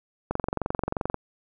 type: click train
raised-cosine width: 1 ms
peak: -12 dBFS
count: 20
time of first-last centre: 0.31-1.143 s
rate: 22.8 Hz
effects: none